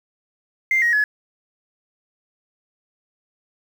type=tone with pitch steps; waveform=sine; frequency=2093 / 1886.3 / 1700 Hz; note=C7 / A#6 / G#6; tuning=0 / +20 / +40 cents; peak=-14 dBFS; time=0.71-1.04 s; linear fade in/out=2 ms; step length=110 ms; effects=tanh soft clip ceiling -10 dBFS + 7-bit